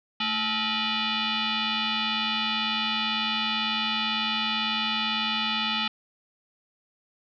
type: tone with frequency modulation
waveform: sine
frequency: 220 Hz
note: A3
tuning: in tune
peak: -24 dBFS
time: 0.2-5.88 s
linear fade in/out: 5 ms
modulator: 538 Hz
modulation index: 6.9
effects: none